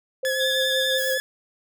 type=tone with tremolo; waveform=sine; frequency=523.3 Hz; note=C5; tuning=in tune; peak=-22 dBFS; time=0.23-1.18 s; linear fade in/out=5 ms; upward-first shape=triangle; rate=5.9 Hz; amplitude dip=50%
type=tone with vibrato; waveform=sawtooth; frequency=1693 Hz; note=G#6; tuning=33 cents sharp; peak=-21 dBFS; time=0.25-1.2 s; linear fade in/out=0 ms; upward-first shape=sine; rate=10 Hz; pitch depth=30 cents each way
type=tone; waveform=sine; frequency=3586 Hz; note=A7; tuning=32 cents sharp; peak=-24 dBFS; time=0.39-0.99 s; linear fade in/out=20 ms
type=noise; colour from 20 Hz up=violet; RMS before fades=-33 dBFS; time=0.98-1.14 s; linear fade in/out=0 ms
effects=none